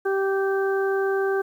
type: harmonic tone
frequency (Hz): 389.6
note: G4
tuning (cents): -11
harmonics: 1 / 2 / 3 / 4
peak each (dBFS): -21 / -31 / -35 / -30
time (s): 0.05-1.42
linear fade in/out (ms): 10
effects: 9-bit